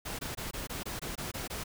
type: noise bursts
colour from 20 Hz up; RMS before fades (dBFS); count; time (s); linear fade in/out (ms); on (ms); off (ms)
pink; -38; 10; 0.05-1.639; 10; 140; 21
effects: none